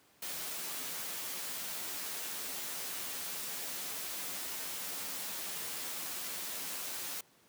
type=noise with comb filter; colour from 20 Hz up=white; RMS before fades=-40 dBFS; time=0.22-7.21 s; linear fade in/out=5 ms; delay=11 ms; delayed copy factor=+0.5; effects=pink hiss -65 dBFS RMS until 7.48 s + high-pass 150 Hz 12 dB/octave